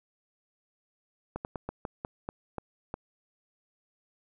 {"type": "slowing click train", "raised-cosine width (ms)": 1, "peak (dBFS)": -20, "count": 9, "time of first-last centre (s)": [1.36, 2.941], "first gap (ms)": 89, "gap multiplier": 1.22, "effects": []}